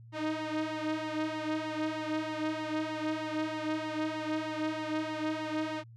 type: tone with flanger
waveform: sawtooth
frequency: 311.1 Hz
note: D#4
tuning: in tune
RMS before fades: -34 dBFS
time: 0.12-5.84 s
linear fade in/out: 50 ms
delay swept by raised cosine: 1 to 3.2 ms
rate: 3.2 Hz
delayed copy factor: +0.7
effects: added 115 Hz sine -49 dBFS peak until 5.96 s + low-pass 4000 Hz 12 dB/octave